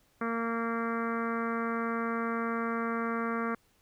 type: harmonic tone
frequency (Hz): 230.2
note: A#3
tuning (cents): -22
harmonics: 1 / 2 / 3 / 4 / 5 / 6 / 7 / 8 / 9 / 10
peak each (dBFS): -33 / -36 / -42 / -45 / -36 / -38 / -43 / -47 / -46 / -53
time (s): 0.21-3.55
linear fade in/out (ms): 5
effects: pink hiss -68 dBFS RMS until 3.81 s